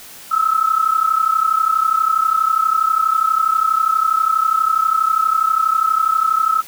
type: tone pair together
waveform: sine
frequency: 1286.2 / 1318.5 Hz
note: E6 / E6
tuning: -43 / 0 cents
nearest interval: unison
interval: 43 cents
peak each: -16 dBFS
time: 0.31-6.62 s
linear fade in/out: 10 ms
effects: white hiss -38 dBFS RMS until 6.67 s